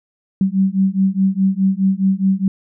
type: beating tone pair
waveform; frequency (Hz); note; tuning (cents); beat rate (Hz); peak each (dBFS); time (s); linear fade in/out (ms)
sine; 189.8 / 194.6; F#3 / G3; +44 / -12; 4.8; -16; 0.41-2.48; 2
effects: none